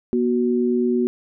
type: tone pair together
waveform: sine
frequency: 241.2 / 370 Hz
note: B3 / F#4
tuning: -41 / 0 cents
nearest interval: perfect fifth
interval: 741 cents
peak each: -19 / -20 dBFS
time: 0.13-1.07 s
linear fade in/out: 0 ms
effects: none